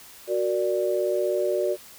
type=chord; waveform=sine; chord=Gb augmented; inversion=none; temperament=equal; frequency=370 / 466.2 / 587.3 Hz; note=Gb4 / Bb4 / D5; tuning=0 / 0 / 0 cents; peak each=-25 / -29 / -25 dBFS; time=0.27-1.77 s; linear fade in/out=50 ms; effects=white hiss -47 dBFS RMS until 1.98 s